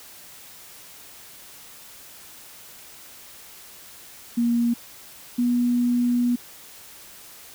sine tone pair in turn, 236.2 / 242.8 Hz, A#3 / B3, +23 / -29 cents, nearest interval unison, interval 48 cents, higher second, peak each -18 dBFS, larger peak neither, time 4.37-4.74 / 5.38-6.36 s, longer second, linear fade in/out 10 ms, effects white hiss -45 dBFS RMS until 7.54 s

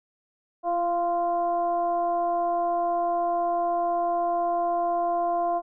sine tone with frequency modulation, 692 Hz, F5, 16 cents flat, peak -22 dBFS, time 0.63-5.62 s, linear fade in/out 50 ms, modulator 350 Hz, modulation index 0.65, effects none

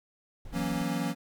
brown noise, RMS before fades -44 dBFS, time 0.45-0.82 s, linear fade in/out 2 ms
square chord, F# dominant seventh, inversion third, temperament equal with one note detuned, 164.81 / 185 / 235.1 / 277.2 Hz, E3 / F#3 / A#3 / C#4, 0 / 0 / +15 / 0 cents, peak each -35 dBFS, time 0.52-1.15 s, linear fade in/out 50 ms
effects none

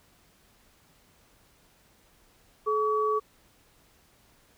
sine tone pair together, 429 / 1136.1 Hz, A4 / C#6, -44 / +42 cents, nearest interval octave + perfect fourth, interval 1686 cents, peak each -26 dBFS, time 2.66-3.2 s, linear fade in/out 20 ms, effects pink hiss -62 dBFS RMS until 4.57 s

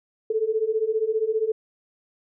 sine beating tone pair, 430 / 445 Hz, A4 / A4, -40 / +20 cents, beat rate 15 Hz, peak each -25 / -23 dBFS, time 0.3-1.52 s, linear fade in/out 5 ms, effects none

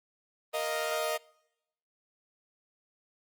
sawtooth chord, Bb suspended fourth, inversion none, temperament equal, 466.2 / 622.3 / 698.5 Hz, Bb4 / Eb5 / F5, 0 / 0 / 0 cents, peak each -32 / -27 / -33 dBFS, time 0.53-1.18 s, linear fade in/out 20 ms, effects noise-tail reverb RT60 0.9 s tail -25 dB re dry + Opus 24 kbps

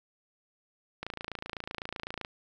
click train, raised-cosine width 0.3 ms, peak -20 dBFS, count 35, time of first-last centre 1.03-2.249 s, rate 27.9 Hz, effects none

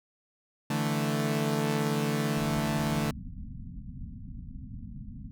sawtooth chord, D suspended second, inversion none, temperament equal, 146.83 / 164.81 / 220 Hz, D3 / E3 / A3, 0 / 0 / 0 cents, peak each -26 / -30 / -26 dBFS, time 0.7-3.11 s, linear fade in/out 5 ms
pink low-pass noise, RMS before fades -41 dBFS, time 2.37-5.31 s, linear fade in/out 0 ms, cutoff 260 Hz, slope 96 dB/octave
effects none

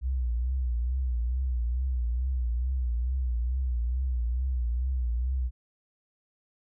sine tone with vibrato, 61.74 Hz, B1, in tune, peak -25 dBFS, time 0.01-5.51 s, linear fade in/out 50 ms, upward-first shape triangle, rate 2.3 Hz, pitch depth 120 cents each way, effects none

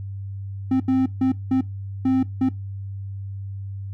triangle tone bursts at uneven times, 261.6 Hz, C4, in tune, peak -14 dBFS, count 6, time 0.71-0.8 / 0.88-1.06 / 1.21-1.32 / 1.51-1.61 / 2.05-2.23 / 2.41-2.49 s, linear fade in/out 5 ms, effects noise-tail reverb RT60 0.2 s tail -19 dB re dry + added 98 Hz sine -29 dBFS peak until 3.93 s

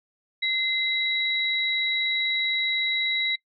sine tone pair together, 2067 / 3888 Hz, C7 / B7, -22 / -28 cents, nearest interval major seventh, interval 1094 cents, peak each -25 dBFS, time 0.42-3.36 s, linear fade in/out 10 ms, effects noise-tail reverb RT60 0.1 s tail -23 dB re dry

